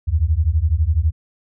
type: beating tone pair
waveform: sine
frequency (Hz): 73.42 / 85.42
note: D2 / F2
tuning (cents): 0 / -38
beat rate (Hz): 12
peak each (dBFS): -17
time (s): 0.07-1.12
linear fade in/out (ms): 20
effects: none